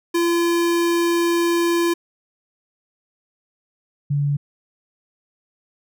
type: tone pair in turn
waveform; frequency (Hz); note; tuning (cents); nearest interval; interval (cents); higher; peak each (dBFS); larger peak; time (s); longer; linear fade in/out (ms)
square / sine; 341.3 / 143.5; F4 / D3; -40 / -40; octave + minor third; 1500; first; -17; neither; 0.14-1.94 / 4.1-4.37; first; 10
effects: none